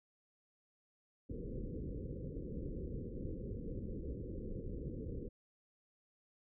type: low-pass noise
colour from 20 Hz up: pink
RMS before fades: -43 dBFS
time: 1.29-5.29 s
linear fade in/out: 10 ms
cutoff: 520 Hz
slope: 96 dB/octave
effects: none